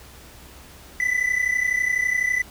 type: tone pair together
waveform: triangle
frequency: 1975 / 2007 Hz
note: B6 / B6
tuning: 0 / +27 cents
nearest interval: unison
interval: 27 cents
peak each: -22 / -20 dBFS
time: 1-2.42 s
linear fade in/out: 2 ms
effects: added 66 Hz sine -49 dBFS peak until 2.5 s + pink hiss -46 dBFS RMS until 2.5 s